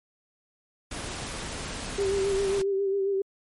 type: noise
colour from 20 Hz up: pink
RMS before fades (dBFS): -35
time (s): 0.91-2.62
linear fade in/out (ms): 5
type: tone with vibrato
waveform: sine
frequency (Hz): 392.8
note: G4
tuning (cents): +4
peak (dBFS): -23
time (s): 1.98-3.22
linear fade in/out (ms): 5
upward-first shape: sine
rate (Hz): 7.4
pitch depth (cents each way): 37
effects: MP3 48 kbps